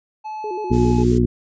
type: tone with pitch glide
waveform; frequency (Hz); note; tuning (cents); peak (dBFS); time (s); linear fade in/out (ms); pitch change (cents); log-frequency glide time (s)
triangle; 862 to 849.6; A5 to G#5; -36 to +39; -25; 0.24-1.04; 20; -25; 0.55-0.87
type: tone with vibrato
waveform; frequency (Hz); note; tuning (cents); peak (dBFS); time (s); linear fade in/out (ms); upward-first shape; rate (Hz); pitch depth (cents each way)
sine; 392; G4; 0; -25; 0.44-1.24; 2; square; 7.4; 130
type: harmonic tone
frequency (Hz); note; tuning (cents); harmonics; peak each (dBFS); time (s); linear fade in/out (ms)
60; B1; -49; 1 / 2 / 3 / 4 / 5 / 6; -21 / -19 / -26 / -18 / -28 / -20; 0.7-1.26; 10
type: noise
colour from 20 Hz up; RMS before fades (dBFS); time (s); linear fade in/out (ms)
blue; -34; 0.72-1.19; 20
effects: resampled to 16000 Hz